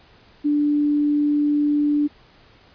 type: tone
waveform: sine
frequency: 293.7 Hz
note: D4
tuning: in tune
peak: -16 dBFS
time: 0.44-2.08 s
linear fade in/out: 20 ms
effects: pink hiss -52 dBFS RMS until 2.74 s + resampled to 11025 Hz